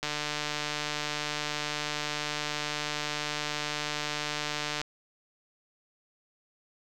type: click train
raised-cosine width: 0.2 ms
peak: -14 dBFS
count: 714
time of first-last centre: 0.03-4.815 s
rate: 149 Hz
effects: none